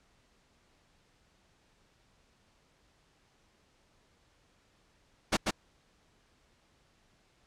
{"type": "noise with echo", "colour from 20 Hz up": "pink", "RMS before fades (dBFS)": -26, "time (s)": [5.32, 5.37], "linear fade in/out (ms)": 10, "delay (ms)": 140, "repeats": 1, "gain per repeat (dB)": -3, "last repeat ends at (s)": 5.51, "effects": ["pink hiss -68 dBFS RMS until 7.46 s", "low-pass 7000 Hz 12 dB/octave"]}